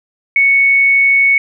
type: tone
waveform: sine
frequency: 2217 Hz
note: C#7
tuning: in tune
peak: -7 dBFS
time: 0.36-1.38 s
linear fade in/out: 2 ms
effects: none